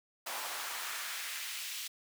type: noise with high-pass filter sweep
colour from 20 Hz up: pink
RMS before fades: -40 dBFS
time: 0.26-1.88 s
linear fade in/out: 10 ms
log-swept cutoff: 750 to 3100 Hz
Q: 1.2
effects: none